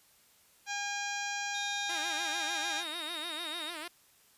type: harmonic tone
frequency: 810 Hz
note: G#5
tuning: 43 cents flat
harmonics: 1 / 2 / 3 / 4 / 5 / 6 / 7 / 8 / 9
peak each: -39 / -38 / -41 / -45 / -47 / -49 / -43 / -46 / -49 dBFS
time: 0.66-2.84 s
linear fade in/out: 50 ms
type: tone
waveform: triangle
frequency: 3727 Hz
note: A#7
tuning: 1 cent flat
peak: -37 dBFS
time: 1.54-3.71 s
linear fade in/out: 10 ms
type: tone with vibrato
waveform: 5% pulse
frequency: 324.8 Hz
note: E4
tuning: 26 cents flat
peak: -28 dBFS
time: 1.89-3.88 s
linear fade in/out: 5 ms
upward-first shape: sine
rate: 6.7 Hz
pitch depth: 140 cents each way
effects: white hiss -64 dBFS RMS until 4.37 s + resampled to 32000 Hz